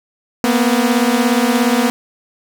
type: beating tone pair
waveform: sawtooth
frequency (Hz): 233.1 / 250.1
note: A#3 / B3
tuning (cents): 0 / +22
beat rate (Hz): 17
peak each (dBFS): -11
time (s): 0.44-1.9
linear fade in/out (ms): 0
effects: none